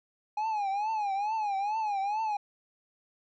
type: tone with vibrato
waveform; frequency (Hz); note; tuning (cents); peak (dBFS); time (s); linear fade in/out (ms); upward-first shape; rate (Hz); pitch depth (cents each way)
triangle; 830.6; G#5; 0; -26; 0.37-2.37; 5; triangle; 2.3; 140
effects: resampled to 16000 Hz